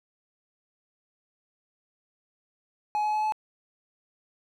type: tone with pitch steps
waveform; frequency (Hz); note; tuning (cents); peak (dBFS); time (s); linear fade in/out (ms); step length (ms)
triangle; 843 / 848.9 / 854.8 / 860.7; G#5 / G#5 / G#5 / A5; +26 / +38 / +50 / -38; -22; 2.95-3.322; 0; 93
effects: none